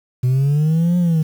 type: linear two-way sweep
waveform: sine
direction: up then down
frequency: 123.3 to 178.8 to 154.1 Hz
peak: -10 dBFS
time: 0.23-1.23 s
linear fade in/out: 10 ms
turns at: 0.98 s
effects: tanh soft clip ceiling -12 dBFS + 7-bit